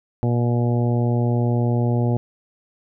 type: harmonic tone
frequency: 119.9 Hz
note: A#2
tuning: 49 cents sharp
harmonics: 1 / 2 / 3 / 4 / 5 / 6 / 7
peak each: -18 / -24 / -28 / -30 / -32 / -34 / -35 dBFS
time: 0.23-2.17 s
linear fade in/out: 0 ms
effects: none